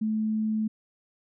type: tone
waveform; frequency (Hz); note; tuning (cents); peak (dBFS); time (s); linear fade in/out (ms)
sine; 217.2; A3; -22; -24; 0.01-0.68; 10
effects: none